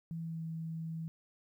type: tone with pitch glide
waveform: sine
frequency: 164.81 to 162.45 Hz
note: E3 to E3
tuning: 0 to -25 cents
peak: -37 dBFS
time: 0.11-1.08 s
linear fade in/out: 0 ms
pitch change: -25 cents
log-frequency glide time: 0.21-0.42 s
effects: 12-bit